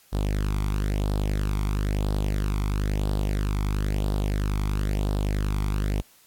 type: tone with flanger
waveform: sawtooth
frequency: 50.6 Hz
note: G#1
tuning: 44 cents flat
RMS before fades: -25 dBFS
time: 0.12-6.02 s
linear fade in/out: 20 ms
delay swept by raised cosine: 0.22 to 0.89 ms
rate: 1 Hz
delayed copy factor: +0.7
effects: white hiss -57 dBFS RMS until 6.26 s + AAC 64 kbps